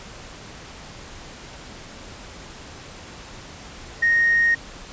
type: tone with tanh clipping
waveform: triangle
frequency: 1861 Hz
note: A#6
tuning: 3 cents flat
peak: -15 dBFS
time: 4.02-4.55 s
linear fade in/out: 10 ms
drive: 4 dB
effects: pink hiss -40 dBFS RMS until 4.92 s + resampled to 16000 Hz